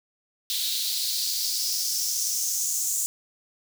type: noise with high-pass filter sweep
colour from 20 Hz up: white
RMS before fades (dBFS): -27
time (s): 0.5-3.06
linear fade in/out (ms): 0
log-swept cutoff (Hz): 3700 to 7200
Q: 4.2
effects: none